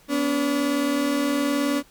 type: tone pair together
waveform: 35% pulse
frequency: 247 / 286.1 Hz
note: B3 / D4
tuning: 0 / -45 cents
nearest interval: minor third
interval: 255 cents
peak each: -26 / -20 dBFS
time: 0.08-1.83 s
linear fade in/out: 50 ms
effects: pink hiss -55 dBFS RMS until 1.9 s